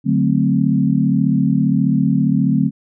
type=chord; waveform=sine; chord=D dominant seventh; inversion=none; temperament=equal; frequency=146.83 / 185 / 220 / 261.6 Hz; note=D3 / F#3 / A3 / C4; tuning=0 / 0 / 0 / 0 cents; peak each=-18 dBFS; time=0.04-2.71 s; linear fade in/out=50 ms; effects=none